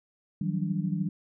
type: tone cluster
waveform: sine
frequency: 157.7 / 180.8 / 194.1 / 291.7 Hz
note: D#3 / F#3 / G3 / D4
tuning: +24 / -40 / -17 / -12 cents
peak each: -31 / -31 / -31 / -39 dBFS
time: 0.41-1.09 s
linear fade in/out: 5 ms
effects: none